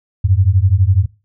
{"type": "beating tone pair", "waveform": "sine", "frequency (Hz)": [89.1, 101.1], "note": ["F2", "G#2"], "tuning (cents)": [35, -46], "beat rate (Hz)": 12, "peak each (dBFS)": -12, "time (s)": [0.24, 1.06], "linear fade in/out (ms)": 10, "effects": ["noise-tail reverb RT60 0.3 s tail -22 dB re dry"]}